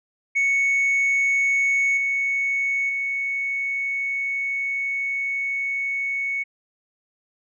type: tone with level steps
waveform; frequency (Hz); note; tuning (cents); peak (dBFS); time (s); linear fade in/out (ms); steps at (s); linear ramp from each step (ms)
sine; 2217; C#7; 0; -15 / -19 / -22; 0.35-6.44; 20; 1.97 / 2.89; 5
effects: tanh soft clip ceiling -16 dBFS